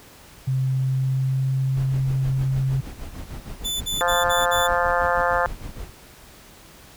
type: tone with pitch glide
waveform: sine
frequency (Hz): 131.5 to 133.03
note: C3 to C3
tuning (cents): +9 to +29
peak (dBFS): -19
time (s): 0.47-2.81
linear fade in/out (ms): 10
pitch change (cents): +20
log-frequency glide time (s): 0.74-1.66
type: noise with tremolo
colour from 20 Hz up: brown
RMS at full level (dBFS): -31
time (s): 1.77-5.9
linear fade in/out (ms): 0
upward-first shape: sine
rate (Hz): 6.5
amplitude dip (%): 80
type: tone bursts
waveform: sawtooth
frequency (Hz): 3500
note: A7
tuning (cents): -10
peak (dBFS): -21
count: 5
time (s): 3.64-4.678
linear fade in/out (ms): 20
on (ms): 170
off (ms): 47
type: harmonic tone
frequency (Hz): 174.61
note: F3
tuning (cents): 0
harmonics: 3 / 4 / 5 / 6 / 7 / 8 / 9 / 10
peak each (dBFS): -24 / -25 / -26 / -27 / -27 / -28 / -29 / -29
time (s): 4.01-5.46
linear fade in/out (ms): 0
effects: pink hiss -47 dBFS RMS until 6.96 s